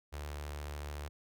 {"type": "tone with notch filter", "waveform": "sawtooth", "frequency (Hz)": 73.7, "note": "D2", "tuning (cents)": 7, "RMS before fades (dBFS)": -42, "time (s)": [0.12, 1.09], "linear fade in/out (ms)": 20, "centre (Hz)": 200, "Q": 0.62, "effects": []}